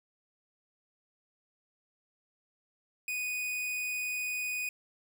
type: tone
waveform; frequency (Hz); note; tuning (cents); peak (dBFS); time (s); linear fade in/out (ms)
45% pulse; 2482; D#7; -5; -32; 3.08-4.69; 2
effects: none